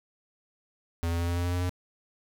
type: tone with pitch steps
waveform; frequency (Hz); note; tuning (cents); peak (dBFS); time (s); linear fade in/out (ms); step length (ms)
square; 84 / 84.83 / 85.67 / 86.51 / 87.37 / 88.23 / 89.1 / 89.98; E2 / F2 / F2 / F2 / F2 / F2 / F2 / F#2; +33 / -50 / -33 / -16 / +1 / +18 / +35 / -48; -27; 1.03-1.694; 0; 83
effects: none